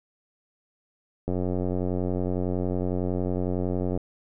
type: click train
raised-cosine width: 2 ms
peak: -15 dBFS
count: 246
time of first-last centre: 1.28-3.975 s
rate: 90.9 Hz
effects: none